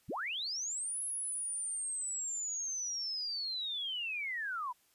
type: linear two-way sweep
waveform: sine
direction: up then down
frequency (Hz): 34.65 to 10700 to 936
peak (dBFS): -35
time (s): 0.08-4.73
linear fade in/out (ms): 20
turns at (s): 1.03
effects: white hiss -70 dBFS RMS until 4.94 s + resampled to 32000 Hz